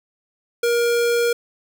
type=tone; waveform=square; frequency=472.9 Hz; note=A#4; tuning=25 cents sharp; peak=-17 dBFS; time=0.63-1.33 s; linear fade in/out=5 ms; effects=none